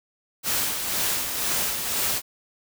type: noise with tremolo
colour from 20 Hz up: white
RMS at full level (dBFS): -24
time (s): 0.43-2.22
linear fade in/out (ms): 50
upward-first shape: sine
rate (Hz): 2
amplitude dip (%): 45
effects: none